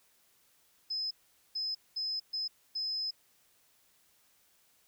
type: tone bursts at uneven times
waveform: sine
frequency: 5100 Hz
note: D#8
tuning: 42 cents sharp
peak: -32 dBFS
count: 5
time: 0.9-1.11 / 1.55-1.75 / 1.96-2.2 / 2.33-2.48 / 2.75-3.11 s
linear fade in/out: 10 ms
effects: white hiss -68 dBFS RMS until 4.87 s